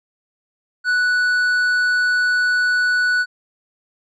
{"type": "tone with tanh clipping", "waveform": "triangle", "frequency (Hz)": 1480, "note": "F#6", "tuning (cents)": 0, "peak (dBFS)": -16, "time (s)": [0.84, 3.26], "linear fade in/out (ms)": 50, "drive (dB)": 11, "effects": []}